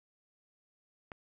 click, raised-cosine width 0.5 ms, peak -28 dBFS, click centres 1.118 s, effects none

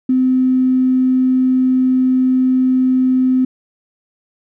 triangle tone with tanh clipping, 257.2 Hz, C4, 30 cents flat, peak -10 dBFS, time 0.09-3.45 s, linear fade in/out 5 ms, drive 3 dB, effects none

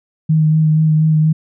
sine tone with vibrato, 156.2 Hz, D#3, 7 cents sharp, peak -9 dBFS, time 0.29-1.33 s, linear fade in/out 10 ms, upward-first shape sine, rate 4.2 Hz, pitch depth 18 cents each way, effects none

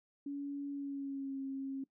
sine tone with pitch glide, 282.8 to 270.3 Hz, C#4 to C#4, +35 to -44 cents, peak -37 dBFS, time 0.26-1.84 s, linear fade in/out 5 ms, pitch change -79 cents, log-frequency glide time 0.71-1.39 s, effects noise-tail reverb RT60 0.1 s tail -20 dB re dry

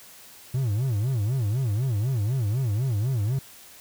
triangle tone with vibrato, 116.54 Hz, A#2, in tune, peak -20 dBFS, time 0.54-3.39 s, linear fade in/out 5 ms, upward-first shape sine, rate 4 Hz, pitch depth 270 cents each way, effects white hiss -48 dBFS RMS until 3.8 s

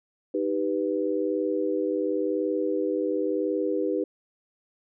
sine chord, Eb augmented, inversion none, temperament equal, 311.1 / 392 / 493.9 Hz, Eb4 / G4 / B4, 0 / 0 / 0 cents, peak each -28 dBFS, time 0.34-4.04 s, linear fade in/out 5 ms, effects none

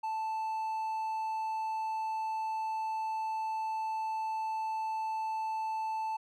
triangle tone, 880 Hz, A5, in tune, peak -30 dBFS, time 0.03-6.17 s, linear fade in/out 10 ms, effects none

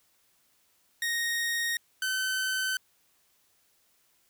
sawtooth tone pair in turn, 1864.7 / 1526.9 Hz, A#6 / G6, 0 / -46 cents, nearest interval minor third, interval 346 cents, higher first, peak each -24 / -24 dBFS, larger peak neither, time 1.02-1.77 / 2.02-2.77 s, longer neither, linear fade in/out 2 ms, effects white hiss -68 dBFS RMS until 4.29 s

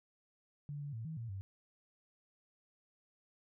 sine tone with pitch steps, 145.2 / 143.9 / 112.7 / 159.5 / 115.7 / 96.9 Hz, D3 / D3 / A2 / D#3 / A#2 / G2, -19 / -35 / +42 / +43 / -13 / -20 cents, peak -40 dBFS, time 0.69-1.41 s, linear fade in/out 0 ms, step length 120 ms, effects none

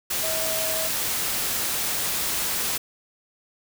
sine tone in noise, 641 Hz, E5, 49 cents flat, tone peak -30 dBFS, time 0.23-0.88 s, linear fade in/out 10 ms, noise white, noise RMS -26 dBFS, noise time 0.1-2.78 s, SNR -7 dB, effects none

